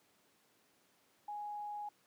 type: tone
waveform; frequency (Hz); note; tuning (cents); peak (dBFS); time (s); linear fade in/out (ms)
sine; 830.6; G#5; 0; -40; 1.28-1.89; 5
effects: pink hiss -71 dBFS RMS until 2.06 s + high-pass 200 Hz 12 dB/octave